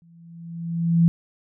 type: tone with exponential growth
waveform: sine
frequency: 167.9 Hz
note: E3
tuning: 32 cents sharp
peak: -11 dBFS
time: 0.02-1.08 s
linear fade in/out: 0 ms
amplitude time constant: 230 ms
effects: none